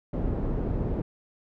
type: low-pass noise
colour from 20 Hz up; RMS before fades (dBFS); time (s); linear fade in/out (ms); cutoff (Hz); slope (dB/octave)
pink; -28; 0.13-1.02; 5; 440; 12
effects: none